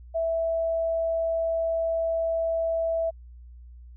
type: tone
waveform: sine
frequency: 658 Hz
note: E5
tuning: 3 cents flat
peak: -23 dBFS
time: 0.14-3.11 s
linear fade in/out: 20 ms
effects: added 60 Hz sine -43 dBFS peak until 3.96 s